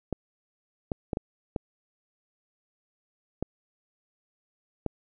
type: clicks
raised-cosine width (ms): 2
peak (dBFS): -15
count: 7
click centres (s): 0.127 / 0.918 / 1.132 / 1.171 / 1.562 / 3.426 / 4.863
effects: none